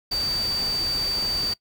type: tone in noise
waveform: sine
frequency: 4626 Hz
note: D8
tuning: 27 cents flat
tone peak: -23 dBFS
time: 0.11-1.54 s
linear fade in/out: 10 ms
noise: pink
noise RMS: -34 dBFS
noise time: 0.11-1.54 s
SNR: +8 dB
effects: noise-tail reverb RT60 0.1 s tail -20 dB re dry